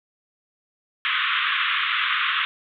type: band-pass noise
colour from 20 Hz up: pink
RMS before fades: -23 dBFS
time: 1.05-2.45 s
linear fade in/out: 0 ms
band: 1100 to 3600 Hz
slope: 96 dB/octave
effects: none